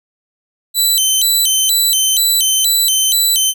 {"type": "tone with vibrato", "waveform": "15% pulse", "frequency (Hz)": 3500, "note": "A7", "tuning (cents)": -10, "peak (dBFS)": -4, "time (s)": [0.74, 3.54], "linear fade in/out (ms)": 50, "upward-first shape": "square", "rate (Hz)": 2.1, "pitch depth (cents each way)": 220, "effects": []}